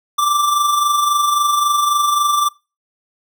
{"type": "tone with amplitude modulation", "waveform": "square", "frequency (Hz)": 1174.7, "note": "D6", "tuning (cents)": 0, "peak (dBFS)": -12, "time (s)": [0.18, 2.49], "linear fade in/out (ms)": 10, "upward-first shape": "sine", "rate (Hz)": 23.7, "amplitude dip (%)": 45, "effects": ["noise-tail reverb RT60 0.3 s tail -24 dB re dry"]}